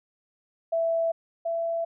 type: tone pair in turn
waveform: sine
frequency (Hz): 662 / 668.1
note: E5 / E5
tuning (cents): +7 / +23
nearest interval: unison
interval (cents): 16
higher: second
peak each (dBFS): -22 / -25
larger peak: first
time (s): 0.72-1.12 / 1.45-1.85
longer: neither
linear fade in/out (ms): 10
effects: none